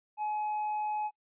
sine tone with tanh clipping, 847 Hz, G#5, 34 cents sharp, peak -31 dBFS, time 0.17-1.11 s, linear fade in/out 50 ms, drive 3 dB, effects noise-tail reverb RT60 0.1 s tail -25 dB re dry + resampled to 8000 Hz

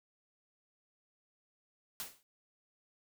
white noise with exponential decay, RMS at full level -38 dBFS, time 2-2.23 s, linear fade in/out 0 ms, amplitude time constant 50 ms, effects none

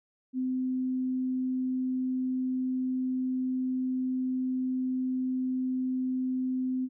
sine tone, 256.9 Hz, C4, 32 cents flat, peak -27 dBFS, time 0.33-6.89 s, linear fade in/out 50 ms, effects none

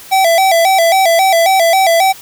square tone with vibrato, 716 Hz, F5, 43 cents sharp, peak -8 dBFS, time 0.11-2.13 s, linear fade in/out 20 ms, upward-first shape square, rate 3.7 Hz, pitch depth 120 cents each way, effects white hiss -35 dBFS RMS until 2.21 s

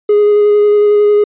triangle tone with vibrato, 415.3 Hz, G#4, in tune, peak -3 dBFS, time 0.09-1.24 s, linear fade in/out 5 ms, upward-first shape square, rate 11 Hz, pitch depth 9 cents each way, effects tanh soft clip ceiling -1 dBFS + resampled to 8000 Hz

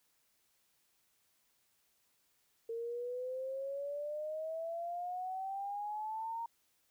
sine exponential sweep, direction up, 455.3 to 932 Hz, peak -37 dBFS, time 2.69-6.46 s, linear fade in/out 5 ms, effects white hiss -75 dBFS RMS until 6.9 s

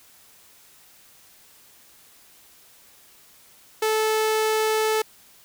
sawtooth tone, 435.9 Hz, A4, 16 cents flat, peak -16 dBFS, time 3.82-5.02 s, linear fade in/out 5 ms, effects white hiss -53 dBFS RMS until 5.44 s

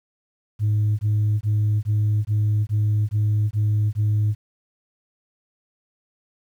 sine tone bursts, 105.7 Hz, G#2, 31 cents sharp, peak -15 dBFS, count 9, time 0.59-4.35 s, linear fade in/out 50 ms, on 400 ms, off 20 ms, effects tanh soft clip ceiling -15 dBFS + 9-bit

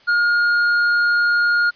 sine tone with tanh clipping, 1424 Hz, F6, 33 cents sharp, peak -15 dBFS, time 0.07-1.71 s, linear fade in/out 20 ms, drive 6 dB, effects white hiss -51 dBFS RMS until 1.75 s + resampled to 11025 Hz

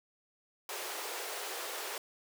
pink high-pass noise, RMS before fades -40 dBFS, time 0.69-1.98 s, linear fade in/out 2 ms, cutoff 370 Hz, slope 48 dB/octave, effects none

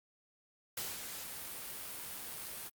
white noise with ADSR envelope, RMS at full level -39 dBFS, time 0.77-2.7 s, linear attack 5 ms, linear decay 200 ms, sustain -5 dB, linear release 31 ms, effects Opus 48 kbps

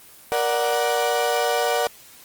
35% pulse chord, Bb augmented, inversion none, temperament equal with one note detuned, 471 / 587.3 / 740 Hz, Bb4 / D5 / F#5, +18 / 0 / 0 cents, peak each -22 / -23 / -22 dBFS, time 0.32-1.87 s, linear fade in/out 0 ms, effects white hiss -47 dBFS RMS until 2.24 s + Opus 24 kbps

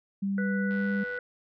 sine tone with pitch glide, 197 to 200.7 Hz, G3 to G3, +9 to +41 cents, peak -26 dBFS, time 0.22-1.04 s, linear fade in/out 10 ms, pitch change +32 cents, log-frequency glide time 0.61-0.9 s
harmonic tone, 492.4 Hz, B4, 5 cents flat, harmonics 1 / 3 / 4, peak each -36 / -33 / -45 dBFS, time 0.38-1.19 s, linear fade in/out 2 ms
click train, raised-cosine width 0.3 ms, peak -33 dBFS, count 46, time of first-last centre 0.71-1.175 s, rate 96.7 Hz
effects none

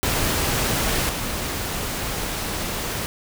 pink noise with level steps, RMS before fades -22 / -27 dBFS, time 0.03-3.06 s, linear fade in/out 0 ms, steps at 1.09 s, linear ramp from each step 2 ms, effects none

